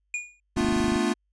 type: tone with exponential decay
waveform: square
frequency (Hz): 2442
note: D#7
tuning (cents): -33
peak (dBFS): -25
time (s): 0.14-0.4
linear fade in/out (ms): 2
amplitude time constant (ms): 55
type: chord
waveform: square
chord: B half-diminished seventh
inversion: third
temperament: equal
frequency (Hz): 220 / 246.9 / 293.7 / 349.2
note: A3 / B3 / D4 / F4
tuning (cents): 0 / 0 / 0 / 0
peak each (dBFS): -28 / -29 / -30 / -28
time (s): 0.56-1.14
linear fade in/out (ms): 20
type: click train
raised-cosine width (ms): 5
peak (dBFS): -20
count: 11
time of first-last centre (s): 0.57-0.959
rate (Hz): 25.7
effects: added 50 Hz sine -70 dBFS peak until 1.32 s + resampled to 22050 Hz